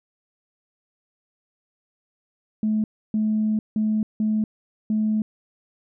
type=tone bursts at uneven times; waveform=sine; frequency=215.7 Hz; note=A3; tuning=34 cents flat; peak=-18 dBFS; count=5; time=2.63-2.84 / 3.14-3.59 / 3.76-4.03 / 4.2-4.44 / 4.9-5.22 s; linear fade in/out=2 ms; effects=tanh soft clip ceiling -14 dBFS